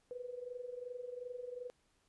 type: tone with amplitude modulation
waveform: sine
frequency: 493.9 Hz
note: B4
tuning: in tune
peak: -39 dBFS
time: 0.11-1.7 s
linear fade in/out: 0 ms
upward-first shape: sine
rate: 22.7 Hz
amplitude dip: 75%
effects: pink hiss -75 dBFS RMS until 2.08 s + resampled to 24000 Hz